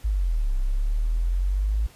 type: exponential two-way sweep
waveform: sine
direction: down then up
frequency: 55 to 32.04 to 55 Hz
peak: -20 dBFS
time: 0.04-1.87 s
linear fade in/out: 10 ms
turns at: 0.56 s
effects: pink hiss -52 dBFS RMS until 1.95 s + resampled to 32000 Hz